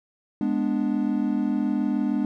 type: chord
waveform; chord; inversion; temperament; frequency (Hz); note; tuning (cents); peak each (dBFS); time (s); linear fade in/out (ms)
triangle; G# diminished; none; equal; 207.7 / 246.9 / 293.7; G#3 / B3 / D4; 0 / 0 / 0; -24; 0.41-2.25; 2
effects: none